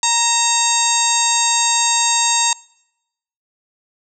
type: harmonic tone with a mistuned harmonic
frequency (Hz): 932.3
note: A#5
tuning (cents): 0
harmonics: 1 / 2 / 3 / 4 / 5 / 6 / 7 / 8 / 9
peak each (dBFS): -19 / -28 / -27 / -21 / -25 / -30 / -20 / -19 / -28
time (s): 0.03-2.53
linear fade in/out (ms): 2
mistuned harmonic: 3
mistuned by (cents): -70
effects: noise-tail reverb RT60 0.9 s tail -26 dB re dry